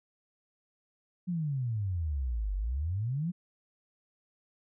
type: exponential two-way sweep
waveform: sine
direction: down then up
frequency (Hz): 184.5 to 46.57 to 184.5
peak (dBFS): -29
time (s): 1.27-3.32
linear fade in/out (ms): 20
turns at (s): 2.55
effects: none